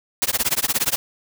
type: noise with tremolo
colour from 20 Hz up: white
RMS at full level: -18 dBFS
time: 0.22-0.96 s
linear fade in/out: 0 ms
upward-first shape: sine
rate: 17 Hz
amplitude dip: 100%
effects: none

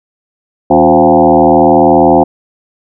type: tone with frequency modulation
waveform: sine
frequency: 523.3 Hz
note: C5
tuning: in tune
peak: -3 dBFS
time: 0.7-2.24 s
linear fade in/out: 10 ms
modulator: 80.4 Hz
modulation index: 3.9
effects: none

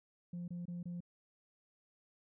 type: tone bursts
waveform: sine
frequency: 174.61 Hz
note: F3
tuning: in tune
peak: -38 dBFS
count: 4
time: 0.33-1.005 s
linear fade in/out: 5 ms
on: 150 ms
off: 25 ms
effects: tanh soft clip ceiling -38 dBFS

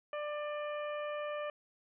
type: harmonic tone with a mistuned harmonic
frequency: 593 Hz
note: D5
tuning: 17 cents sharp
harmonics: 1 / 2 / 3 / 4 / 5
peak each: -37 / -43 / -48 / -50 / -54 dBFS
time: 0.13-1.5 s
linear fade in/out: 2 ms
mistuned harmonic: 4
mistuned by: +23 cents
effects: none

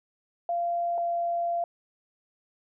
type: tone pair in turn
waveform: sine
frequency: 690 / 687.6 Hz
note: F5 / F5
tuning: -21 / -27 cents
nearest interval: unison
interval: 6 cents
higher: first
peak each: -25 dBFS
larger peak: neither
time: 0.49-0.98 / 0.98-1.64 s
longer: second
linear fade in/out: 2 ms
effects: none

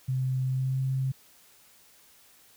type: tone with pitch glide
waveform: sine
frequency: 130 to 132.43 Hz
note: C3 to C3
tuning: -11 to +21 cents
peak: -25 dBFS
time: 0.08-1.12 s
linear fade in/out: 10 ms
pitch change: +32 cents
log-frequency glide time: 0.45-0.81 s
effects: white hiss -58 dBFS RMS until 2.56 s

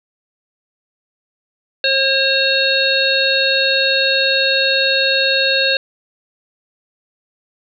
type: harmonic tone with a mistuned harmonic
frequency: 538 Hz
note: C5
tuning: 48 cents sharp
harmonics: 1 / 3 / 5 / 7 / 8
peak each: -19 / -19 / -19 / -19 / -19 dBFS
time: 1.84-5.77 s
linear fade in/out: 2 ms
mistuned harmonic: 5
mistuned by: +18 cents
effects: none

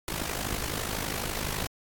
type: noise with amplitude modulation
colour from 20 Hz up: pink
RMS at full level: -29 dBFS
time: 0.08-1.67 s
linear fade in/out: 0 ms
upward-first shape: sine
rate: 52 Hz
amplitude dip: 80%
effects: AAC 64 kbps

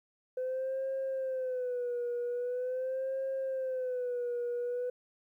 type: tone with vibrato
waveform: sine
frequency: 507 Hz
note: B4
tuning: 45 cents sharp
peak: -30 dBFS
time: 0.37-4.9 s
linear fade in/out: 5 ms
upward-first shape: sine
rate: 0.43 Hz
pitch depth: 90 cents each way
effects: tanh soft clip ceiling -29 dBFS + 12-bit

